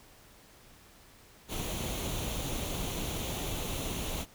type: noise with comb filter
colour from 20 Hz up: pink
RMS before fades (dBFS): -35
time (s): 1.48-4.26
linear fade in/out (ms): 50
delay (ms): 0.3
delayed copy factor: +0.55
effects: pink hiss -57 dBFS RMS until 4.34 s